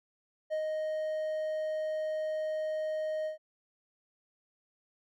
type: tone with ADSR envelope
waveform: triangle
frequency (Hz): 622.3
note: D#5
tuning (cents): 0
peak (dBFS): -27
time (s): 0.5-3.38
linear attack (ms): 29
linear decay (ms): 87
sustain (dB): -2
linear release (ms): 120
effects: none